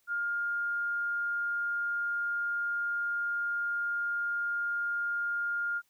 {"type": "tone", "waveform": "sine", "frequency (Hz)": 1410, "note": "F6", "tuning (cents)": 16, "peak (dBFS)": -29, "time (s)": [0.07, 5.82], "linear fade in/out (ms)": 50, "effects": ["white hiss -72 dBFS RMS until 5.89 s"]}